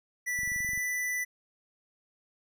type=tone with pitch glide; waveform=square; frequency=1968 to 1984 Hz; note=B6 to B6; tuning=-7 to +7 cents; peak=-30 dBFS; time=0.26-1.25 s; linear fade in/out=20 ms; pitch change=+14 cents; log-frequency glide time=0.58-0.65 s
type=click train; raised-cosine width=5 ms; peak=-34 dBFS; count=10; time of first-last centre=0.39-0.776 s; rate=23.3 Hz
effects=none

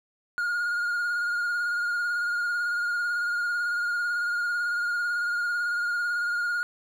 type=tone with vibrato; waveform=triangle; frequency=1426 Hz; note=F6; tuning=36 cents sharp; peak=-23 dBFS; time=0.38-6.63 s; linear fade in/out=0 ms; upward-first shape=sine; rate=18 Hz; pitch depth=29 cents each way; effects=none

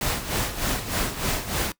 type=noise with tremolo; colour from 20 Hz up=pink; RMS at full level=-24 dBFS; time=0.01-1.72 s; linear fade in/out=2 ms; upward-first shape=sine; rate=3.3 Hz; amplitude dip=70%; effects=noise-tail reverb RT60 0.1 s tail -20 dB re dry

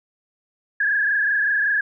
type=tone with frequency modulation; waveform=sine; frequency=1665 Hz; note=G#6; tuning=4 cents sharp; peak=-17 dBFS; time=0.8-1.81 s; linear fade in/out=5 ms; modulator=25.3 Hz; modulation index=2.5; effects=none

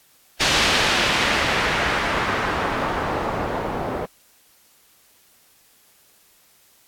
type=noise with low-pass filter sweep; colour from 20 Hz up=white; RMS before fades=-22 dBFS; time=0.4-4.06 s; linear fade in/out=10 ms; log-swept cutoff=4000 to 640 Hz; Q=1; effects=white hiss -56 dBFS RMS until 6.87 s + AAC 64 kbps

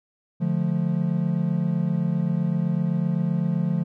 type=chord; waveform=triangle; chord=D minor; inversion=none; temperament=equal with one note detuned; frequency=146.83 / 174.61 / 215.1 Hz; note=D3 / F3 / A3; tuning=0 / 0 / -39 cents; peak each=-24 / -21 / -27 dBFS; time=0.4-3.84 s; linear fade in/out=20 ms; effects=none

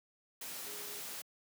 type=tone in noise; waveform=sine; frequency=415.3 Hz; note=G#4; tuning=in tune; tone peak=-53 dBFS; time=0.66-1 s; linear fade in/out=5 ms; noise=white; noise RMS=-44 dBFS; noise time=0.41-1.22 s; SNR=-12 dB; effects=high-pass 150 Hz 12 dB/octave

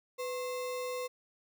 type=tone with sample-and-hold; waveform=sine; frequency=500 Hz; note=B4; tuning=21 cents sharp; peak=-34 dBFS; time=0.18-1.08 s; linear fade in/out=20 ms; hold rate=1575 Hz; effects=none

